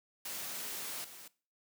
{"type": "noise with level steps", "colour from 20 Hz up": "white", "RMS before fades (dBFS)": [-41, -51], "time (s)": [0.25, 1.28], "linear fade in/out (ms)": 5, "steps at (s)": 1.04, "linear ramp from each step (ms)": 5, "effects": ["noise-tail reverb RT60 0.4 s tail -21 dB re dry", "high-pass 150 Hz 12 dB/octave"]}